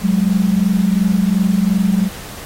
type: tone pair together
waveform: sine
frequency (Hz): 185 / 207.8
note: F#3 / G#3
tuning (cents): 0 / +1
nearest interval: major second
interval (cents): 201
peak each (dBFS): -14 / -15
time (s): 0.01-2.1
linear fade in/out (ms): 50
effects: pink hiss -33 dBFS RMS until 2.45 s + AAC 48 kbps